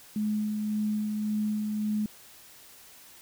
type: tone with tremolo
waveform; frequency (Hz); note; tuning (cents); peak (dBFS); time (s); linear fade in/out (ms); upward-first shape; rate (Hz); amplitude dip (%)
sine; 212; G#3; +36; -25; 0.16-2.06; 2; sine; 1.8; 30
effects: white hiss -52 dBFS RMS until 3.21 s